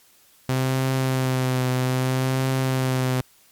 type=tone with vibrato; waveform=sawtooth; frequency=129.7 Hz; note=C3; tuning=15 cents flat; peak=-16 dBFS; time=0.49-3.21 s; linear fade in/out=2 ms; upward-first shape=triangle; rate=0.62 Hz; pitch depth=33 cents each way; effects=white hiss -56 dBFS RMS until 3.51 s + MP3 96 kbps